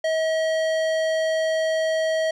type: tone with tanh clipping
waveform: sine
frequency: 639 Hz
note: D#5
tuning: 46 cents sharp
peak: -22 dBFS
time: 0.04-2.31 s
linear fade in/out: 5 ms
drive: 17 dB
effects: none